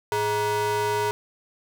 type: ring-modulated tone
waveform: square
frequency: 263.9 Hz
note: C4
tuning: 15 cents sharp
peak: -20 dBFS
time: 0.12-1.11 s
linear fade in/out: 0 ms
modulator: 683 Hz
effects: none